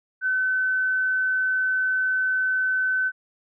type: tone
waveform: sine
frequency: 1519 Hz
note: F#6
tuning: 45 cents sharp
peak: -20 dBFS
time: 0.21-3.12 s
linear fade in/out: 50 ms
effects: none